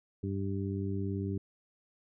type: harmonic tone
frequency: 98 Hz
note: G2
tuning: in tune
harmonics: 1 / 2 / 3 / 4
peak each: -34 / -37 / -39 / -40 dBFS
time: 0.23-1.38 s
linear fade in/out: 5 ms
effects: none